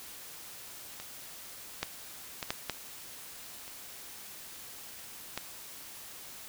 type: clicks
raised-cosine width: 0.2 ms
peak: -25 / -13 / -17 / -13 / -14 / -29 / -16 dBFS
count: 7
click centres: 1 / 1.83 / 2.428 / 2.505 / 2.697 / 3.679 / 5.376 s
effects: white hiss -47 dBFS RMS until 6.48 s